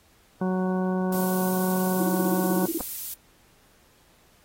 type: harmonic tone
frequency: 185.3 Hz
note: F#3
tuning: 3 cents sharp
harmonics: 1 / 2 / 3 / 4 / 5 / 6 / 8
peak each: -24 / -30 / -34 / -36 / -38 / -40 / -42 dBFS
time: 0.41-2.66 s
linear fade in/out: 5 ms
type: noise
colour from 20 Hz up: violet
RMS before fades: -32 dBFS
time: 1.12-3.14 s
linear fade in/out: 5 ms
type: tone bursts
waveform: sine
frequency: 329.8 Hz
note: E4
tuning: 1 cent sharp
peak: -24 dBFS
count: 13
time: 2-2.779 s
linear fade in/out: 5 ms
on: 35 ms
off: 27 ms
type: clicks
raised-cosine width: 1 ms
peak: -21 dBFS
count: 2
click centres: 2.805 / 2.809 s
effects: pink hiss -60 dBFS RMS until 4.44 s + AAC 48 kbps